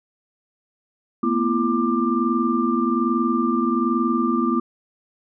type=tone cluster; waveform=sine; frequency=226.9 / 248.1 / 337.2 / 1188 Hz; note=A#3 / B3 / E4 / D6; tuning=-47 / +8 / +39 / +20 cents; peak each=-24 / -22 / -23 / -24 dBFS; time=1.23-4.6 s; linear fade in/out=5 ms; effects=none